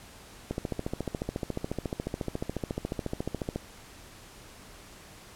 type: click train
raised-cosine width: 2 ms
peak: -17 dBFS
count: 44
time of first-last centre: 0.51-3.56 s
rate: 14.1 Hz
effects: pink hiss -50 dBFS RMS until 5.35 s + low-pass 12000 Hz 12 dB/octave